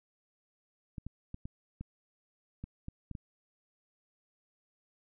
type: clicks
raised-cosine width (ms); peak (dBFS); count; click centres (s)
5; -28; 9; 0.982 / 1.066 / 1.344 / 1.455 / 1.81 / 2.64 / 2.884 / 3.113 / 3.152
effects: none